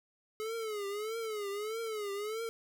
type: tone with vibrato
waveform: square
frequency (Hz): 427.1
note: G#4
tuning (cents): +48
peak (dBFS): -36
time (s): 0.4-2.49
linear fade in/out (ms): 0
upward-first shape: triangle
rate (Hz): 1.6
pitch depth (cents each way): 140
effects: none